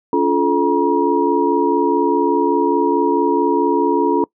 sine tone cluster, 283.8 / 348.6 / 432.8 / 954 Hz, C#4 / F4 / A4 / A#5, +41 / -3 / -29 / +40 cents, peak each -18 dBFS, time 0.13-4.24 s, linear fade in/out 2 ms, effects noise-tail reverb RT60 0.1 s tail -24 dB re dry

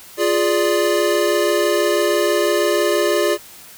square chord, D diminished, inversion first, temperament equal, 349.2 / 415.3 / 587.3 Hz, F4 / Ab4 / D5, 0 / 0 / 0 cents, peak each -20 dBFS, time 0.17-3.38 s, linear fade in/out 50 ms, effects white hiss -41 dBFS RMS until 3.77 s

